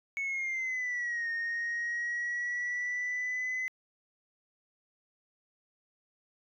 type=linear two-way sweep; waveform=sine; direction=down then up; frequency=2217 to 1843 to 2028 Hz; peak=-29 dBFS; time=0.17-3.68 s; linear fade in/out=0 ms; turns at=1.3 s; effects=tanh soft clip ceiling -29 dBFS